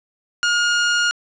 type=tone; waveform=sawtooth; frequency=1426 Hz; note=F6; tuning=36 cents sharp; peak=-12 dBFS; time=0.43-1.11 s; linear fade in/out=0 ms; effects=resampled to 16000 Hz + 7-bit